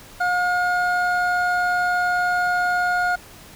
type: tone pair together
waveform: triangle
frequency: 716.5 / 1433 Hz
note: F5 / F6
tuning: +44 / +44 cents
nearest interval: octave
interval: 1200 cents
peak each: -19 dBFS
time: 0.2-3.16 s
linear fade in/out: 10 ms
effects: pink hiss -44 dBFS RMS until 3.55 s